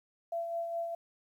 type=tone with tremolo; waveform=sine; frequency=675 Hz; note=E5; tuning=41 cents sharp; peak=-31 dBFS; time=0.32-0.95 s; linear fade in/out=5 ms; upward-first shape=sine; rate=4.8 Hz; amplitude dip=40%; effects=11-bit